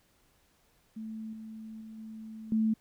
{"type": "tone with level steps", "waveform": "sine", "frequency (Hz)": 220, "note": "A3", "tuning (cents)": 0, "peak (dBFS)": [-37, -41, -43, -41, -24], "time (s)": [0.96, 2.74], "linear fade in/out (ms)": 10, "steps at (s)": [1.33, 1.81, 1.98, 2.52], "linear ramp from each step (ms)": 2, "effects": ["pink hiss -68 dBFS RMS until 2.8 s"]}